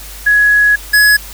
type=tone pair in turn; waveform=sine / square; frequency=1677 / 1685 Hz; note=G#6 / G#6; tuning=+16 / +25 cents; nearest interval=unison; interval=9 cents; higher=second; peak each=-6 dBFS; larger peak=neither; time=0.26-0.76 / 0.93-1.17 s; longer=first; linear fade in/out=10 ms; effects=added 50 Hz sine -31 dBFS peak until 1.33 s + white hiss -32 dBFS RMS until 1.33 s